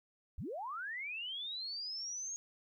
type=linear sweep; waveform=sine; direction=up; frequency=41.2 to 6600 Hz; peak=-39 dBFS; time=0.38-2.36 s; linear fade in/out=0 ms; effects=13-bit